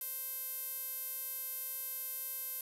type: tone with band-pass filter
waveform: sawtooth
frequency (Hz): 523.3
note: C5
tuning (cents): 0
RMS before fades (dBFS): -41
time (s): 0.01-2.61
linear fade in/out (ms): 2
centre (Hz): 12000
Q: 8.1
effects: none